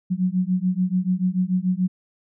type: beating tone pair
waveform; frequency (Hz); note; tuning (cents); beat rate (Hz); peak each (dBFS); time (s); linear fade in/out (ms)
sine; 180.1 / 187; F#3 / F#3; -46 / +19; 6.9; -22; 0.1-1.88; 20
effects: none